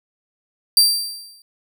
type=tone with exponential decay; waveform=sawtooth; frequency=4699 Hz; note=D8; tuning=in tune; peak=-5 dBFS; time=0.77-1.42 s; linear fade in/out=2 ms; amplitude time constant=140 ms; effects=none